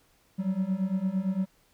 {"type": "beating tone pair", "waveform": "triangle", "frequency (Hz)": [184.3, 193.1], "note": ["F#3", "G3"], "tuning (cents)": [-7, -26], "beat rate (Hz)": 8.8, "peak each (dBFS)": [-28, -26], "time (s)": [0.38, 1.46], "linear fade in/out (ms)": 20, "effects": ["pink hiss -65 dBFS RMS until 1.73 s"]}